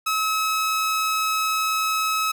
sawtooth tone, 1287 Hz, E6, 42 cents flat, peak -17 dBFS, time 0.06-2.32 s, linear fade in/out 10 ms, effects 9-bit

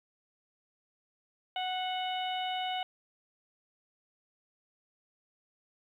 harmonic tone with a mistuned harmonic, 740 Hz, F#5, in tune, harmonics 1 / 2 / 3 / 4 / 5, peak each -33 / -45 / -43 / -38 / -44 dBFS, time 1.56-2.83 s, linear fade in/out 2 ms, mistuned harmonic 3, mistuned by -23 cents, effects 11-bit

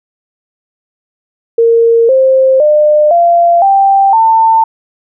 sine tone with pitch steps, 461.4 / 527 / 601.8 / 687.3 / 785 / 896.5 Hz, A#4 / C5 / D5 / F5 / G5 / A5, -18 / +12 / +42 / -28 / +2 / +32 cents, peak -4 dBFS, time 1.58-4.64 s, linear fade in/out 5 ms, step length 510 ms, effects none

